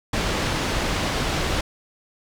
pink low-pass noise, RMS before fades -24 dBFS, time 0.13-1.61 s, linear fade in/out 5 ms, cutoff 5400 Hz, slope 12 dB/octave, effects none

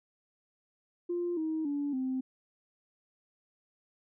sine tone with pitch steps, 349.2 / 316.5 / 286.9 / 260.1 Hz, F4 / D#4 / D4 / C4, 0 / +30 / -40 / -10 cents, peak -29 dBFS, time 1.09-2.21 s, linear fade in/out 10 ms, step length 280 ms, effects tanh soft clip ceiling -25 dBFS

